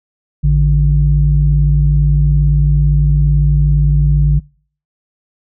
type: tone pair together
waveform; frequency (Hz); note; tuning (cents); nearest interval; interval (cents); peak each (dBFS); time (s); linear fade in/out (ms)
sine; 54.85 / 146.83; A1 / D3; -5 / 0; octave + perfect fourth; 1705; -10; 0.43-4.4; 20
effects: noise-tail reverb RT60 0.5 s tail -26 dB re dry + tanh soft clip ceiling 0 dBFS